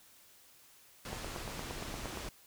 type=low-pass noise; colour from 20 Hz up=pink; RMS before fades=-43 dBFS; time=1.05-2.29 s; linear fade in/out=2 ms; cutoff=9300 Hz; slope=12 dB/octave
type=click train; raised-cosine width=1 ms; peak=-26 dBFS; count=10; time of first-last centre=1.13-2.173 s; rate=8.63 Hz
effects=white hiss -61 dBFS RMS until 2.46 s